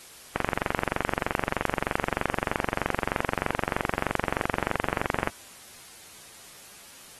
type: click train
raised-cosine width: 0.5 ms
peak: -9 dBFS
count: 115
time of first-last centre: 0.36-5.274 s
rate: 23.2 Hz
effects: white hiss -48 dBFS RMS until 7.19 s + AAC 32 kbps